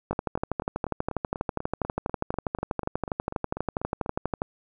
two click trains, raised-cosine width 1 ms, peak -12 / -19 dBFS, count 54 / 17, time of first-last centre 0.11-4.419 / 0.13-4.061 s, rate 12.3 / 4.07 Hz, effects none

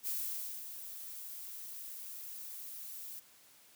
violet noise with ADSR envelope, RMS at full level -36 dBFS, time 0.03-3.2 s, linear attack 42 ms, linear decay 550 ms, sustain -10 dB, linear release 11 ms, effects white hiss -62 dBFS RMS until 3.75 s + high-pass 80 Hz 12 dB/octave

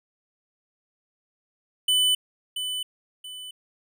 square tone with echo, 3000 Hz, F#7, 23 cents sharp, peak -19 dBFS, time 1.88-2.15 s, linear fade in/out 5 ms, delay 680 ms, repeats 2, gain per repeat -9 dB, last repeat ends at 3.51 s, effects none

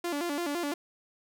sawtooth tone with vibrato, 316.2 Hz, D#4, 28 cents sharp, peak -26 dBFS, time 0.04-0.74 s, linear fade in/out 5 ms, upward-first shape square, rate 5.9 Hz, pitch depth 160 cents each way, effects none

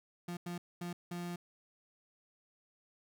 35% pulse tone bursts at uneven times, 174.61 Hz, F3, in tune, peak -37 dBFS, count 4, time 0.28-0.37 / 0.46-0.58 / 0.81-0.93 / 1.11-1.36 s, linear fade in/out 5 ms, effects none

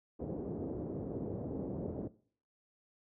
white low-pass noise, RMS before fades -39 dBFS, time 0.19-2.08 s, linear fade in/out 10 ms, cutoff 460 Hz, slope 24 dB/octave, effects noise-tail reverb RT60 0.5 s tail -19 dB re dry + high-pass 80 Hz 12 dB/octave

